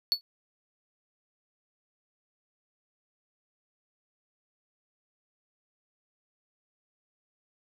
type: tone with exponential decay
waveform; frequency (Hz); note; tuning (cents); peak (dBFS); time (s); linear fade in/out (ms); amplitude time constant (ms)
triangle; 4435; C#8; 0; -17; 0.12-0.21; 0; 18
effects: none